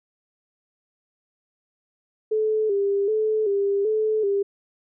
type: tone with vibrato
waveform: sine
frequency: 415.9 Hz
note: G#4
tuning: 2 cents sharp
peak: -19 dBFS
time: 2.31-4.43 s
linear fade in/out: 10 ms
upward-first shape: square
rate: 1.3 Hz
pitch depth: 71 cents each way
effects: none